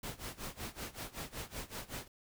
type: noise with tremolo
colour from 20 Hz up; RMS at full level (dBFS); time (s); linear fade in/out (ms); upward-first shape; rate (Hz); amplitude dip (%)
pink; -41; 0.03-2.08; 5; sine; 5.3; 90
effects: none